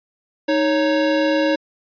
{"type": "tone pair together", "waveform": "square", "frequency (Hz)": [311.1, 554.3], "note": ["D#4", "C#5"], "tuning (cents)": [0, 0], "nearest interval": "minor seventh", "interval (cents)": 1000, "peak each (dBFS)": -19, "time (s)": [0.48, 1.56], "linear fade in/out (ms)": 10, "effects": ["resampled to 11025 Hz"]}